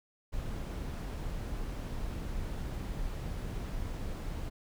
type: noise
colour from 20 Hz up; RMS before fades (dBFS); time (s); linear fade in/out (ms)
brown; -37; 0.32-4.5; 20
effects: none